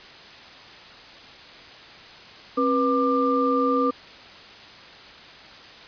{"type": "tone cluster", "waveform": "sine", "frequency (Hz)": [268.2, 489.1, 1191], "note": ["C4", "B4", "D6"], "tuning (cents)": [43, -17, 24], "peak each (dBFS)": -23, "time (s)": [2.57, 3.91], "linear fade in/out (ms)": 10, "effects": ["white hiss -44 dBFS RMS until 5.87 s", "resampled to 11025 Hz"]}